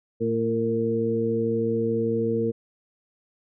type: harmonic tone with a mistuned harmonic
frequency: 113.4 Hz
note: A#2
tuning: 47 cents flat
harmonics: 1 / 2 / 3 / 4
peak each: -31 / -27 / -30 / -24 dBFS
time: 0.2-2.52 s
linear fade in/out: 20 ms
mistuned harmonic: 4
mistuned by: +18 cents
effects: none